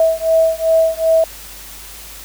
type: beating tone pair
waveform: sine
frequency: 648 / 650.6 Hz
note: E5 / E5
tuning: -30 / -23 cents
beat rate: 2.6 Hz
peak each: -14 dBFS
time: 0-1.24 s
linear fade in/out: 2 ms
effects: added 50 Hz sine -40 dBFS peak until 2.24 s + white hiss -35 dBFS RMS until 2.24 s